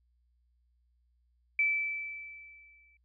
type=tone with exponential decay; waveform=sine; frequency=2318 Hz; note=D7; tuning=23 cents flat; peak=-23 dBFS; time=1.59-2.97 s; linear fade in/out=2 ms; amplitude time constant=300 ms; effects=added 60 Hz sine -68 dBFS peak until 3.04 s